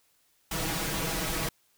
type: noise with comb filter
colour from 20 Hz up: pink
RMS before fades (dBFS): -31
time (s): 0.51-1.49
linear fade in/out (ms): 5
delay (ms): 6.2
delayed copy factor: +1
effects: white hiss -68 dBFS RMS until 1.77 s